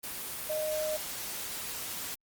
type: tone in noise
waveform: sine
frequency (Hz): 617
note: D#5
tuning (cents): -15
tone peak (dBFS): -30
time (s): 0.49-0.97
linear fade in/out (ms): 10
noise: white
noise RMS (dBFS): -38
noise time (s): 0.03-2.15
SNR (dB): +5
effects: Opus 24 kbps